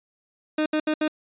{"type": "tone bursts at uneven times", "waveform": "30% pulse", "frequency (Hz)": 307.7, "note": "D#4", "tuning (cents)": -19, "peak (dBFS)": -18, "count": 4, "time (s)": [[0.58, 0.66], [0.73, 0.8], [0.87, 0.94], [1.01, 1.08]], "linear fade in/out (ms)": 5, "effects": ["resampled to 8000 Hz"]}